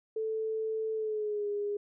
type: tone with pitch glide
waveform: sine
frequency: 440 to 410.5 Hz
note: A4 to G#4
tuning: 0 to -20 cents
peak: -30 dBFS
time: 0.16-1.77 s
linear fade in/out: 5 ms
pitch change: -120 cents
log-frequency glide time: 0.94-1.48 s
effects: none